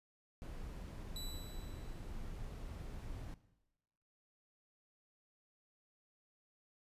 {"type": "noise", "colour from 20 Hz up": "brown", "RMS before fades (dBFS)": -46, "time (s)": [0.42, 3.34], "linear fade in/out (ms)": 0}
{"type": "tone with exponential decay", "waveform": "sawtooth", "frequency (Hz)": 3951, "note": "B7", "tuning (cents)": 0, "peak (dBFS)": -40, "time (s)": [1.16, 2.22], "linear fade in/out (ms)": 1, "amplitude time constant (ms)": 230}
{"effects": ["noise-tail reverb RT60 1.0 s tail -17 dB re dry", "resampled to 32000 Hz"]}